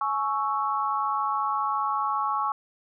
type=chord; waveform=sine; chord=C# minor; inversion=second; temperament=equal with one note detuned; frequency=843.2 / 1108.7 / 1318.5 Hz; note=G#5 / C#6 / E6; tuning=+26 / 0 / 0 cents; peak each=-29 / -26 / -31 dBFS; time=0.01-2.52 s; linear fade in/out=2 ms; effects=none